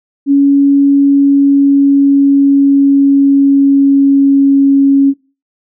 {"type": "tone with pitch glide", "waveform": "sine", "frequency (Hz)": [279.9, 276], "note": ["C#4", "C#4"], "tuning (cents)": [17, -7], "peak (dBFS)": -4, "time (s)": [0.26, 5.14], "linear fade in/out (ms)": 50, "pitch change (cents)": -24, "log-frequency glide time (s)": [0.97, 4.82], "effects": ["noise-tail reverb RT60 0.3 s tail -18 dB re dry"]}